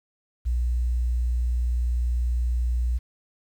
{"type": "tone", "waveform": "sine", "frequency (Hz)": 60.3, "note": "B1", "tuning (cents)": -41, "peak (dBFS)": -21, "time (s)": [0.45, 2.99], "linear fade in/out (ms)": 20, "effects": ["9-bit"]}